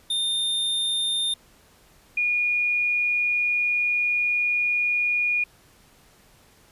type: tone pair in turn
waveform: square / sine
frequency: 3626 / 2440 Hz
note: A#7 / D#7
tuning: -49 / -34 cents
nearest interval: perfect fifth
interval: 685 cents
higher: first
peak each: -23 / -20 dBFS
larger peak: second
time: 0.1-1.34 / 2.17-5.44 s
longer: second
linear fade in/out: 5 ms
effects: pink hiss -56 dBFS RMS until 6.71 s + resampled to 32000 Hz